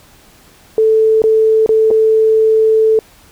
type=tone with dropouts; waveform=sine; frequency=440 Hz; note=A4; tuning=in tune; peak=-7 dBFS; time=0.78-2.99 s; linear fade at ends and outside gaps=1 ms; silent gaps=1.219-1.239 / 1.662-1.691 / 1.905-1.911 s; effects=pink hiss -45 dBFS RMS until 3.31 s